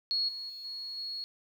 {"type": "tone with level steps", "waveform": "sine", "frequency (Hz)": 4327, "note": "C#8", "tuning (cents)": -43, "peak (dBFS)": [-27, -37, -41, -37, -35], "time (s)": [0.11, 1.24], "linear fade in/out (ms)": 0, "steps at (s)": [0.28, 0.49, 0.64, 0.97], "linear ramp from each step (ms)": 10, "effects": ["10-bit"]}